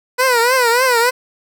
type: tone with vibrato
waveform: 15% pulse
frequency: 491.4 Hz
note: B4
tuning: 9 cents flat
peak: -5 dBFS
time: 0.18-1.11 s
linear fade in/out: 20 ms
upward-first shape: triangle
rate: 3.4 Hz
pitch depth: 140 cents each way
effects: none